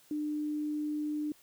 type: tone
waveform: sine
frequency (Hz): 300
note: D4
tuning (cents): +37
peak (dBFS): -31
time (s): 0.11-1.32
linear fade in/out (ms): 2
effects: white hiss -62 dBFS RMS until 1.42 s

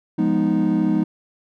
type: chord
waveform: triangle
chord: F half-diminished seventh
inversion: none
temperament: equal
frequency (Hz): 174.61 / 207.7 / 246.9 / 311.1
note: F3 / Ab3 / Cb4 / Eb4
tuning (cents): 0 / 0 / 0 / 0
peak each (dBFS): -21 / -19 / -21 / -18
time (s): 0.18-1.04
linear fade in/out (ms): 10
effects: tanh soft clip ceiling -6 dBFS

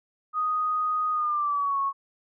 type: tone with pitch glide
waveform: sine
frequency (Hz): 1244.5 to 1102.3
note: D#6 to C#6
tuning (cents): 0 to -10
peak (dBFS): -23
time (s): 0.33-1.93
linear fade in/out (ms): 50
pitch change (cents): -210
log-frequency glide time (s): 1.12-1.79
effects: none

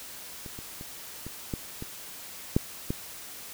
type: clicks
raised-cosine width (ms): 3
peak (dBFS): -28 / -28 / -28 / -25 / -17 / -23 / -8 / -15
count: 8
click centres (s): 0.462 / 0.589 / 0.811 / 1.266 / 1.538 / 1.824 / 2.565 / 2.905
effects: white hiss -43 dBFS RMS until 3.53 s

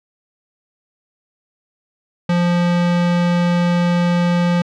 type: tone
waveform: square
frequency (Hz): 174.61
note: F3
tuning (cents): 0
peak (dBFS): -14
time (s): 2.29-4.62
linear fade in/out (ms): 5
effects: low-pass 4000 Hz 12 dB/octave

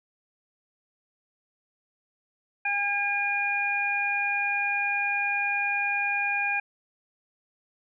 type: harmonic tone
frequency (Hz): 810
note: G#5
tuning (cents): -43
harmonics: 1 / 2 / 3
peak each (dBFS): -31 / -30 / -26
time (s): 2.65-6.6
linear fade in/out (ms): 5
effects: none

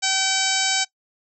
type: harmonic tone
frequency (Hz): 768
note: G5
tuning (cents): -36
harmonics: 1 / 2 / 3 / 4 / 5 / 6 / 7 / 8 / 9 / 10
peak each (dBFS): -28 / -28 / -28 / -28 / -28 / -28 / -28 / -28 / -28 / -28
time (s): 0.02-0.85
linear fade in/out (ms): 20
effects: noise-tail reverb RT60 0.1 s tail -21 dB re dry

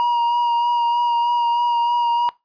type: tone with vibrato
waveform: triangle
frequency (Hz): 950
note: A#5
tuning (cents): +33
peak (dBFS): -13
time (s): 0-2.29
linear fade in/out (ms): 0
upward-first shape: sine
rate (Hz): 3.2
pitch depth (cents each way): 16
effects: noise-tail reverb RT60 0.2 s tail -20 dB re dry + resampled to 11025 Hz

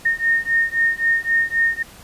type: beating tone pair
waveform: sine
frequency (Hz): 1835 / 1838.8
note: A#6 / A#6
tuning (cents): -28 / -24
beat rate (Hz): 3.8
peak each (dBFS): -19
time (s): 0.05-1.83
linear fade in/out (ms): 10
effects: pink hiss -43 dBFS RMS until 2.03 s + resampled to 32000 Hz

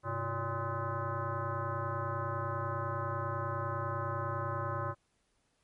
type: tone with frequency modulation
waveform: sine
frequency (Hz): 570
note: C#5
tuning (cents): +48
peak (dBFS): -32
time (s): 0.03-4.95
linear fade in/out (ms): 50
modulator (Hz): 234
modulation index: 3.4
effects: pink hiss -75 dBFS RMS until 5.63 s + MP3 48 kbps

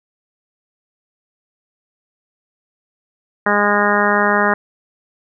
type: harmonic tone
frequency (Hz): 205.6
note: G#3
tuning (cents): -17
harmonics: 1 / 2 / 3 / 4 / 5 / 6 / 7 / 8 / 9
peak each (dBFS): -21 / -21 / -21 / -21 / -21 / -21 / -21 / -21 / -21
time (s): 3.46-4.54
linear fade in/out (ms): 5
effects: none

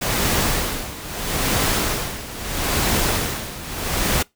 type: noise with tremolo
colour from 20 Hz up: pink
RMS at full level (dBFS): -19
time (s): 0.01-4.23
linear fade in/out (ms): 10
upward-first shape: sine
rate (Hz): 0.77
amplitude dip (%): 80
effects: noise-tail reverb RT60 0.2 s tail -24 dB re dry

